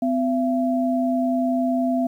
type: tone pair together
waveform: sine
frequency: 254.6 / 676 Hz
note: C4 / E5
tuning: -47 / +43 cents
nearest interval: octave + perfect fourth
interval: 1690 cents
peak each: -20 / -23 dBFS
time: 0.02-2.07 s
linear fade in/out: 5 ms
effects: 9-bit